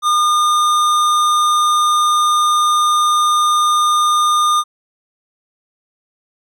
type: tone with hard clipping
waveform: sine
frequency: 1214 Hz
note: D#6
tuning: 43 cents flat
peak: -13 dBFS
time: 0.02-4.64 s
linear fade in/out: 50 ms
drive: 14 dB
effects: none